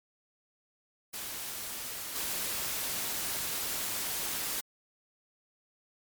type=noise with level steps; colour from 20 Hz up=white; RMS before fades=-39 / -34 dBFS; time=1.13-4.61 s; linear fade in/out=10 ms; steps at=2.15 s; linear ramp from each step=10 ms; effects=MP3 96 kbps